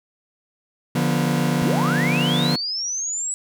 40% pulse chord, B diminished, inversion first, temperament equal with one note detuned, 146.83 / 174.61 / 243.8 Hz, D3 / F3 / B3, 0 / 0 / -22 cents, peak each -22 dBFS, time 0.95-2.56 s, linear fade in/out 5 ms
sine linear sweep, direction up, 88.9 to 7902 Hz, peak -23 dBFS, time 1.62-3.34 s, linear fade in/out 0 ms
effects none

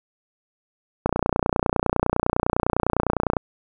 click train, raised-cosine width 1 ms, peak -5 dBFS, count 70, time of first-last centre 1.06-3.368 s, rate 29.9 Hz, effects none

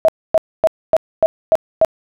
sine tone bursts, 643 Hz, E5, 43 cents flat, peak -7 dBFS, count 7, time 0.05-1.848 s, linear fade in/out 0 ms, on 34 ms, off 260 ms, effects none

